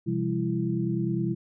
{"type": "tone cluster", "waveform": "sine", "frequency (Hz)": [128.4, 169, 198.6, 334.4], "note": ["C3", "E3", "G3", "E4"], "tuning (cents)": [-32, 43, 23, 25], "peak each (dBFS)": -30, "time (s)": [0.06, 1.35], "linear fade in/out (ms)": 20, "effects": []}